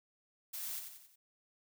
blue noise with echo, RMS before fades -42 dBFS, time 0.53-0.8 s, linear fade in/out 10 ms, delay 90 ms, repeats 4, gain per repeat -6 dB, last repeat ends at 1.16 s, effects none

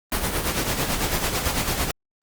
pink noise with tremolo, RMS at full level -22 dBFS, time 0.12-1.91 s, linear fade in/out 0 ms, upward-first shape sine, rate 9 Hz, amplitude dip 55%, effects Opus 32 kbps

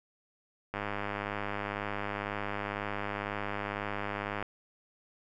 click train, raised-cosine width 0.5 ms, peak -19 dBFS, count 377, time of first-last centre 0.74-4.426 s, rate 102 Hz, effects none

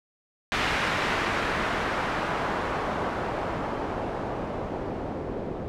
white noise with low-pass filter sweep, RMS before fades -29 dBFS, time 0.52-5.68 s, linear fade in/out 0 ms, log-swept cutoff 2200 to 430 Hz, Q 0.98, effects none

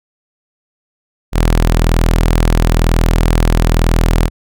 sawtooth tone, 41.04 Hz, E1, 7 cents flat, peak -5 dBFS, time 1.32-4.3 s, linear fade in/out 50 ms, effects none

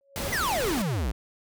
sine tone with exponential growth, 554.4 Hz, C#5, in tune, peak -29 dBFS, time 0.01-0.28 s, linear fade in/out 0 ms, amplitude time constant 57 ms
pink noise, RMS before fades -32 dBFS, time 0.16-0.82 s, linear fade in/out 0 ms
square exponential sweep, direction down, 2111 to 49.93 Hz, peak -26 dBFS, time 0.32-1.12 s, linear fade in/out 10 ms
effects none

